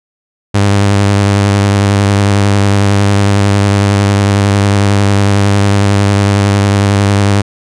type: tone with vibrato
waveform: sawtooth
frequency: 100.4 Hz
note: G2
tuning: 42 cents sharp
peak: -3 dBFS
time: 0.54-7.42 s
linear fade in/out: 10 ms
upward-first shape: sine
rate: 11 Hz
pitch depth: 26 cents each way
effects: resampled to 22050 Hz